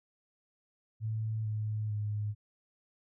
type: tone with pitch steps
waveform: sine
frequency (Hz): 110 / 107.43 / 104.91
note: A2 / A2 / G#2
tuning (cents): 0 / -41 / +18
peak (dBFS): -31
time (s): 1-2.35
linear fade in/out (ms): 50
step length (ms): 450
effects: none